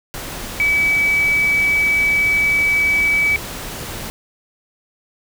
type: tone in noise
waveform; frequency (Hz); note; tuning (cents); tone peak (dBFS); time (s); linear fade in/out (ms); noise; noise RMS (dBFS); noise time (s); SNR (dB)
sine; 2289; D7; -45; -13; 0.6-3.36; 0; pink; -29; 0.14-4.1; +13
effects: none